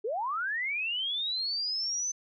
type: linear sweep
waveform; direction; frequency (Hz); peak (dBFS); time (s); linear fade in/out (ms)
sine; up; 390.5 to 6170; -29; 0.04-2.12; 10
effects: none